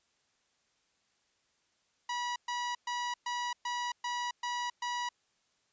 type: tone bursts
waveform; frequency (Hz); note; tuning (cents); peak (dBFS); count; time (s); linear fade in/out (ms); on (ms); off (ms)
sawtooth; 971; B5; -30; -29; 8; 2.09-5.09; 5; 270; 120
effects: white hiss -74 dBFS RMS until 5.72 s + resampled to 16000 Hz